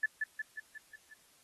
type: tone with echo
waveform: sine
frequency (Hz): 1738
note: A6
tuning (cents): -22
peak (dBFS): -26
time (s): 0.03-0.06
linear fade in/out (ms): 5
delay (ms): 180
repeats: 6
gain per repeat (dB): -4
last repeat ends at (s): 1.14
effects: white hiss -65 dBFS RMS until 1.43 s + AAC 32 kbps